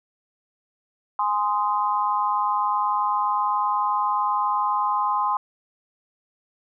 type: chord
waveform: sine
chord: Ab major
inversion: none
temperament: just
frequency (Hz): 830.6 / 1038.3 / 1245.9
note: Ab5 / C6 / Eb6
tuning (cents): 0 / -14 / +2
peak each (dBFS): -25 / -22 / -28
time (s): 1.19-5.37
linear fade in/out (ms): 2
effects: none